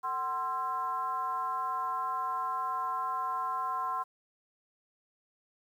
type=tone with frequency modulation; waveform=sine; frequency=1046.5 Hz; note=C6; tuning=in tune; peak=-30 dBFS; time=0.03-4.04 s; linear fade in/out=20 ms; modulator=295 Hz; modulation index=0.77; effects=10-bit